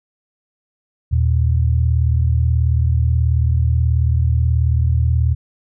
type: tone pair together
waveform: sine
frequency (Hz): 79.22 / 117.7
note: D#2 / A#2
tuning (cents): +32 / +17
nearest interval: perfect fifth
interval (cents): 685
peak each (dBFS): -14 / -17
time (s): 1.11-5.35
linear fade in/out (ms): 20
effects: none